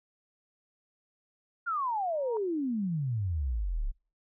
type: exponential sweep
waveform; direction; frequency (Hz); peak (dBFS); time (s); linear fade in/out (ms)
sine; down; 1442 to 30.87; -28; 1.66-3.92; 20
type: tone with exponential growth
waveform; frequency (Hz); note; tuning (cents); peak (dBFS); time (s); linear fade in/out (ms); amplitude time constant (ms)
sine; 939; A#5; +12; -33; 2.04-2.37; 1; 70
effects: noise-tail reverb RT60 0.4 s tail -26 dB re dry